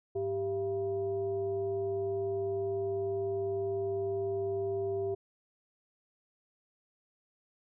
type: tone with frequency modulation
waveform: sine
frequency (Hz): 392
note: G4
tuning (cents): 0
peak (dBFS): -30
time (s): 0.15-5.15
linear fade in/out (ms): 10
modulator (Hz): 290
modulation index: 0.54
effects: none